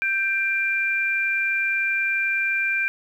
sine tone pair together, 1568 / 2377 Hz, G6 / D7, 0 / +20 cents, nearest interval perfect fifth, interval 720 cents, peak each -24 / -22 dBFS, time 0.02-2.88 s, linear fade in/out 0 ms, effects 9-bit

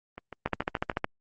two click trains, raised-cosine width 0.5 ms, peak -11 / -24 dBFS, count 9 / 6, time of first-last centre 0.46-1.044 / 0.18-0.915 s, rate 13.7 / 6.8 Hz, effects Opus 24 kbps

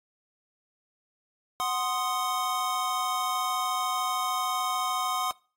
square chord, C diminished, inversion second, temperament equal, 740 / 1046.5 / 1244.5 Hz, Gb5 / C6 / Eb6, 0 / 0 / 0 cents, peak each -33 / -31 / -32 dBFS, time 1.6-5.31 s, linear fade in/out 0 ms, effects noise-tail reverb RT60 0.4 s tail -24 dB re dry + AAC 64 kbps

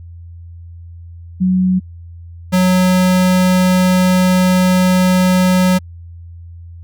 sine / square tone pair in turn, 185 / 183.62 Hz, F#3 / F#3, 0 / -13 cents, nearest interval unison, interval 13 cents, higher first, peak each -10 dBFS, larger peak neither, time 1.4-1.8 / 2.52-5.79 s, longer second, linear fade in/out 20 ms, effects added 85 Hz sine -31 dBFS peak until 6.83 s

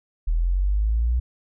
sine linear sweep, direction up, 38.89 to 61.7 Hz, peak -18 dBFS, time 0.27-1.2 s, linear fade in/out 10 ms, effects none

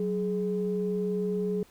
sine tone pair together, 185.76 / 419.8 Hz, F#3 / G#4, +7 / +19 cents, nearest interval octave + major second, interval 1412 cents, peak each -29 / -28 dBFS, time 0-1.63 s, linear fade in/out 2 ms, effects tanh soft clip ceiling -18 dBFS + pink hiss -59 dBFS RMS until 1.7 s

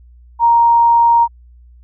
sine tone, 935 Hz, A#5, 5 cents sharp, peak -7 dBFS, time 0.39-1.28 s, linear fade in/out 50 ms, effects added 60 Hz sine -40 dBFS peak until 1.83 s

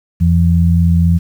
sine tone pair together, 85.54 / 169.7 Hz, F2 / F3, -35 / -49 cents, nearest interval octave, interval 1186 cents, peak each -10 / -11 dBFS, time 0.2-1.19 s, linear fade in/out 20 ms, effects 7-bit

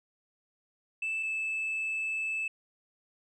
sine tone pair in turn, 2637 / 2622 Hz, E7 / E7, 0 / -10 cents, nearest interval unison, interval 10 cents, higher first, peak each -28 / -28 dBFS, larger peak neither, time 1.02-1.23 / 1.23-2.48 s, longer second, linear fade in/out 5 ms, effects tanh soft clip ceiling -28 dBFS

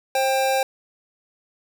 square tone pair together, 532 / 790.7 Hz, C5 / G5, +29 / +15 cents, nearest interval perfect fifth, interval 686 cents, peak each -22 / -22 dBFS, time 0.15-0.63 s, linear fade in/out 2 ms, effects none

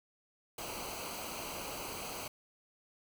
pink noise with comb filter, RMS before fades -42 dBFS, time 0.58-2.28 s, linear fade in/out 5 ms, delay 0.56 ms, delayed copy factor -0.7, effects none

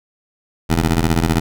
15% pulse ring-modulated tone, 82.41 Hz, E2, in tune, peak -5 dBFS, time 0.69-1.4 s, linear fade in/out 10 ms, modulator 33.5 Hz, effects none

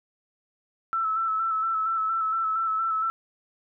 sine tone with vibrato, 1318.5 Hz, E6, in tune, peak -23 dBFS, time 0.93-3.1 s, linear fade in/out 0 ms, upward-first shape square, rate 4.3 Hz, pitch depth 25 cents each way, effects none

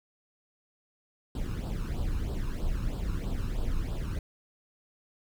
brown noise with flanger, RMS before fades -31 dBFS, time 1.35-4.19 s, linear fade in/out 2 ms, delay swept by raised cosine 0.23 to 0.78 ms, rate 3.1 Hz, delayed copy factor +0.75, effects none

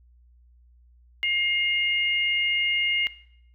sine tone pair together, 2128 / 2841 Hz, C7 / F7, +29 / +29 cents, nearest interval perfect fourth, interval 500 cents, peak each -24 / -26 dBFS, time 1.23-3.07 s, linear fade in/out 0 ms, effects noise-tail reverb RT60 0.7 s tail -17 dB re dry + added 60 Hz sine -53 dBFS peak until 3.54 s

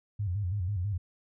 sine tone with vibrato, 95.7 Hz, G2, 41 cents flat, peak -28 dBFS, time 0.19-0.98 s, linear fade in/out 10 ms, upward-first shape square, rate 6.1 Hz, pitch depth 130 cents each way, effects none

